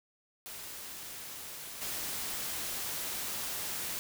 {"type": "noise with level steps", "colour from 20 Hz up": "white", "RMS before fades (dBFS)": [-44, -37], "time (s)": [0.46, 3.99], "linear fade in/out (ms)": 0, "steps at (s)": 1.81, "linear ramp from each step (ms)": 10, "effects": []}